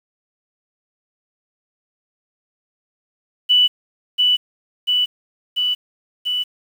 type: tone with echo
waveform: sine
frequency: 2969 Hz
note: F#7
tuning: 5 cents sharp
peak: -10 dBFS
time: 3.49-3.68 s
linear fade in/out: 20 ms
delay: 690 ms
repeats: 4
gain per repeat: -2 dB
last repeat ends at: 6.44 s
effects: 7-bit